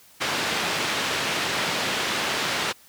white band-pass noise, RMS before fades -26 dBFS, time 0.2-2.73 s, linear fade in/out 20 ms, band 130 to 3400 Hz, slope 12 dB/octave, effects white hiss -53 dBFS RMS until 2.88 s

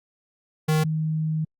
square / sine tone pair in turn, 155.56 / 157 Hz, D#3 / D#3, 0 / +16 cents, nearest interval unison, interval 16 cents, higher second, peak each -19 / -22 dBFS, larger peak first, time 0.68-0.84 / 0.84-1.45 s, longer second, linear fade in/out 10 ms, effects Opus 48 kbps

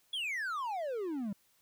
triangle exponential sweep, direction down, 3435 to 190 Hz, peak -32 dBFS, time 0.13-1.33 s, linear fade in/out 5 ms, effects white hiss -70 dBFS RMS until 1.61 s

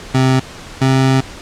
25% pulse tone pair in turn, 130.81 / 132.48 Hz, C3 / C3, 0 / +22 cents, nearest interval unison, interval 22 cents, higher second, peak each -6 dBFS, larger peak neither, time 0.14-0.4 / 0.81-1.21 s, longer second, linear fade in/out 10 ms, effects pink hiss -33 dBFS RMS until 1.41 s + low-pass 7000 Hz 12 dB/octave

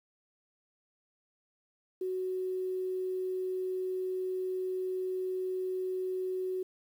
sine tone, 371.6 Hz, F#4, 7 cents sharp, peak -31 dBFS, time 2.01-6.63 s, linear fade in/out 5 ms, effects 10-bit

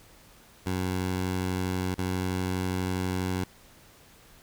15% pulse tone with dropouts, 92.3 Hz, F#2, 4 cents flat, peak -21 dBFS, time 0.66-3.44 s, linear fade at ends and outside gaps 5 ms, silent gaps 1.944-1.982 s, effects pink hiss -55 dBFS RMS until 4.42 s

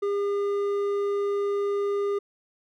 sine tone with hard clipping, 403.8 Hz, G#4, 49 cents flat, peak -25 dBFS, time 0.02-2.19 s, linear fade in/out 10 ms, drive 6 dB, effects none

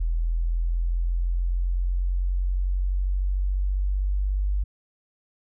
sine linear sweep, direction up, 41.2 to 49.29 Hz, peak -21 dBFS, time 0-4.64 s, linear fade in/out 10 ms, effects none

